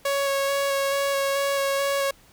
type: tone with vibrato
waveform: sawtooth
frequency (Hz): 554.4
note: C#5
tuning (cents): 0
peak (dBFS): -18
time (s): 0.05-2.11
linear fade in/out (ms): 5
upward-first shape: square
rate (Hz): 2.3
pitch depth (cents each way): 10
effects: pink hiss -55 dBFS RMS until 2.32 s

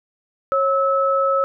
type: tone pair together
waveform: sine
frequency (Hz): 545.8 / 1300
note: C#5 / E6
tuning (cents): -27 / -24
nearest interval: octave + minor third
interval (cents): 1503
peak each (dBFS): -18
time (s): 0.52-1.44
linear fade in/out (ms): 0
effects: none

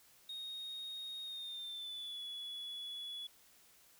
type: tone with pitch glide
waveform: sine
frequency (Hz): 3729 to 3400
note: A#7 to G#7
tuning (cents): 0 to +40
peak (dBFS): -40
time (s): 0.29-3.27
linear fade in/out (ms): 5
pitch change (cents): -160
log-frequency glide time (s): 1.24-2.22
effects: tanh soft clip ceiling -41 dBFS + white hiss -65 dBFS RMS until 3.99 s

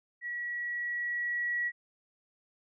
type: tone with level ramp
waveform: sine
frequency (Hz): 1926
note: B6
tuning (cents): -44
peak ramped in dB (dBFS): -34 to -28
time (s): 0.21-1.72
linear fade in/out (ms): 50
effects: none

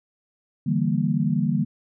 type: chord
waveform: sine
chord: E half-diminished seventh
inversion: third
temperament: equal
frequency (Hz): 146.83 / 164.81 / 196 / 233.1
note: D3 / E3 / G3 / Bb3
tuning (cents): 0 / 0 / 0 / 0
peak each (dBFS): -25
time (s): 0.66-1.65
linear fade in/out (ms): 10
effects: none

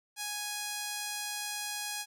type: tone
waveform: 5% pulse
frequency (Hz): 830.6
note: G#5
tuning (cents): 0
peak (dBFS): -23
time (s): 0.16-2.06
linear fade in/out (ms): 50
effects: none

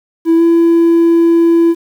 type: tone with pitch glide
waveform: triangle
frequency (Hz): 329.6 to 335.4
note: E4 to E4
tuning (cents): 0 to +30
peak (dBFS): -3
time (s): 0.25-1.75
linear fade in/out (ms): 50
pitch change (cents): +30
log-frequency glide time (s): 0.36-0.42
effects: tanh soft clip ceiling -1 dBFS + 7-bit

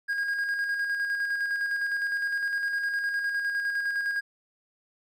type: tone with tremolo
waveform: triangle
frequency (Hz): 1630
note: G#6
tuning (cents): -33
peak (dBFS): -23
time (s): 0.08-4.21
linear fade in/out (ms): 20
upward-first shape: square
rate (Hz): 9.8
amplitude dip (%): 35
effects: none

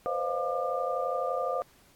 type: tone cluster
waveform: sine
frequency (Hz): 496.1 / 528 / 613 / 702 / 1198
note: B4 / C5 / D#5 / F5 / D6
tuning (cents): +8 / +16 / -26 / +9 / +34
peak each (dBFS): -36 / -32 / -37 / -33 / -34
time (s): 0.06-1.62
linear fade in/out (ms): 0
effects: pink hiss -61 dBFS RMS until 1.95 s + AAC 64 kbps

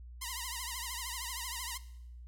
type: tone with vibrato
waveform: 5% pulse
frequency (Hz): 987.8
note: B5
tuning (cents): 0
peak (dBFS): -26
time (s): 0.21-1.78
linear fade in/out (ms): 10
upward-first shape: triangle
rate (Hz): 13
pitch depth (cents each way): 150
effects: noise-tail reverb RT60 0.8 s tail -17 dB re dry + added 60 Hz sine -46 dBFS peak until 2.27 s

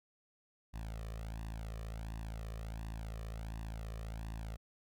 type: tone with flanger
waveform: sawtooth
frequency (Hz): 55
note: A1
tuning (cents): 0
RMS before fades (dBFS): -43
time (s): 0.73-4.57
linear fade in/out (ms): 20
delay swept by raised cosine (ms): 1.1 to 1.68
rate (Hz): 1.4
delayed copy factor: +0.9
effects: none

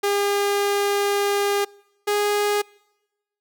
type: tone pair in turn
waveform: sawtooth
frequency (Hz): 404.3 / 412.8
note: G#4 / G#4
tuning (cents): -46 / -10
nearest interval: unison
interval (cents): 36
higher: second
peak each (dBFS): -15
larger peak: neither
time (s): 0.03-1.65 / 2.07-2.62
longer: first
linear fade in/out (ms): 10
effects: noise-tail reverb RT60 1.0 s tail -26 dB re dry

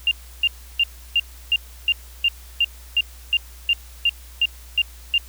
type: tone bursts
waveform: sine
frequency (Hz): 2794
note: F7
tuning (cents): 0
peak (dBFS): -14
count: 15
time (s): 0.07-5.18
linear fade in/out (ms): 2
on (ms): 42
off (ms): 320
effects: added 60 Hz sine -40 dBFS peak until 5.28 s + white hiss -47 dBFS RMS until 5.28 s

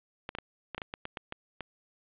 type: clicks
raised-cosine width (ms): 0.3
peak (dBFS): -20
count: 11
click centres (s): 0.291 / 0.351 / 0.386 / 0.747 / 0.78 / 0.818 / 0.939 / 1.054 / 1.172 / 1.324 / 1.607
effects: resampled to 8000 Hz + 9-bit

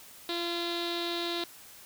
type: tone with low-pass filter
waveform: sawtooth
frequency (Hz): 343.2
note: F4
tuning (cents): -30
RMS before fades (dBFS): -33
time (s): 0.29-1.44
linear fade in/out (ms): 2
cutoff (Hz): 3900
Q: 8.2
effects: white hiss -51 dBFS RMS until 1.85 s

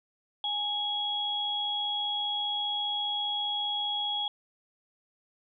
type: tone pair together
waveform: sine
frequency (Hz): 830.6 / 3325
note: G#5 / G#7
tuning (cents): 0 / +1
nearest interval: 2 octaves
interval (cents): 2401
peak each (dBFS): -35 / -29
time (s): 0.44-4.28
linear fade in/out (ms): 2
effects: none

